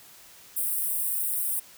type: high-pass noise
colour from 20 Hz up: white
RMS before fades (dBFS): -28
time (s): 0.56-1.6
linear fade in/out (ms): 10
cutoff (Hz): 8400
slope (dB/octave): 96
effects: white hiss -51 dBFS RMS until 1.77 s